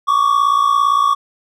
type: tone pair together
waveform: triangle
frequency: 1117.1 / 1174.7 Hz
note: C#6 / D6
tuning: +13 / 0 cents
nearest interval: minor second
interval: 87 cents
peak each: -11 / -14 dBFS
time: 0.07-1.15 s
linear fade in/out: 20 ms
effects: none